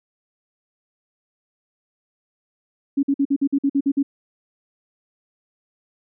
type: tone bursts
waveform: sine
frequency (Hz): 278.3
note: C#4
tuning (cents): +7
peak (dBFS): -15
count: 10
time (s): 2.97-4.03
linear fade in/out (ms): 10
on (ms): 61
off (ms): 50
effects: none